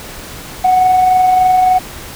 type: tone with amplitude modulation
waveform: sine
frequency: 740 Hz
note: F#5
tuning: in tune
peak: -4 dBFS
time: 0.64-1.79 s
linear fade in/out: 10 ms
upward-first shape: sine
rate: 23.4 Hz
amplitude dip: 35%
effects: tanh soft clip ceiling -4 dBFS + pink hiss -30 dBFS RMS until 2.15 s